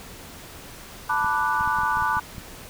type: chord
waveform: sine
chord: B minor seventh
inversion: third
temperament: equal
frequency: 880 / 987.8 / 1174.7 / 1480 Hz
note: A5 / B5 / D6 / F#6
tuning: 0 / 0 / 0 / 0 cents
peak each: -26 dBFS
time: 1.09-2.2 s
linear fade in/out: 10 ms
type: clicks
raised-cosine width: 5 ms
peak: -24 dBFS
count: 9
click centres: 1.245 / 1.609 / 1.676 / 1.787 / 1.834 / 1.971 / 2.023 / 2.17 / 2.382 s
effects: pink hiss -42 dBFS RMS until 2.69 s